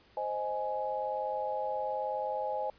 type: chord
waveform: sine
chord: Ab major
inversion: first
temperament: equal with one note detuned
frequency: 523.3 / 622.3 / 835.9 Hz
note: C5 / Eb5 / Ab5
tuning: 0 / 0 / +11 cents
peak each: -36 / -37 / -34 dBFS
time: 0.17-2.7 s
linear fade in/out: 2 ms
effects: pink hiss -62 dBFS RMS until 2.78 s + resampled to 11025 Hz